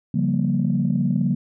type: chord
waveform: sine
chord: G half-diminished seventh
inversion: second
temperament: just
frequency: 141.12 / 176.4 / 196 / 235.2 Hz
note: Db3 / F3 / G3 / Bb3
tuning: +31 / +18 / 0 / +16 cents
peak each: -23 dBFS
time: 0.14-1.35 s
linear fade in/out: 5 ms
effects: tanh soft clip ceiling -9 dBFS